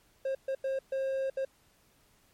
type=tone bursts at uneven times; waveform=triangle; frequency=535 Hz; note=C5; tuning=38 cents sharp; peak=-27 dBFS; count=5; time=0.25-0.35 / 0.48-0.55 / 0.64-0.79 / 0.92-1.3 / 1.37-1.45 s; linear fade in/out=5 ms; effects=pink hiss -66 dBFS RMS until 2.33 s + MP3 64 kbps